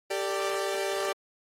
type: chord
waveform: sawtooth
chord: G suspended second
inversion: none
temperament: equal with one note detuned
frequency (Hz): 392 / 449.5 / 587.3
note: G4 / A4 / D5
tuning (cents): 0 / +37 / 0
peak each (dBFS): -27 / -32 / -28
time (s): 0.1-1.13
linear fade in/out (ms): 10
effects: low-pass 12000 Hz 12 dB/octave + AAC 48 kbps